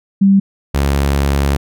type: tone pair in turn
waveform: sine / sawtooth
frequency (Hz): 196 / 69.92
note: G3 / C#2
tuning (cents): 0 / +16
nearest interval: octave + tritone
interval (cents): 1784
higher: first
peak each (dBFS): -6 / -8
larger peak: first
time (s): 0.21-0.4 / 0.74-1.57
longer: second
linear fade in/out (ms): 10
effects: none